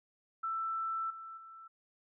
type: tone with level steps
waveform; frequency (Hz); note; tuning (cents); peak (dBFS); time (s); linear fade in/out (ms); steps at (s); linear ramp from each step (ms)
sine; 1329; E6; +14; -33 / -44 / -49; 0.43-1.68; 10; 1.1 / 1.37; 5
effects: none